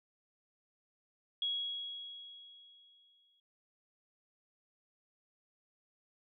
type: tone with exponential decay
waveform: sine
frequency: 3322 Hz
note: G#7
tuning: in tune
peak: -31 dBFS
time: 1.42-3.4 s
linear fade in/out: 2 ms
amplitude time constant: 430 ms
effects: none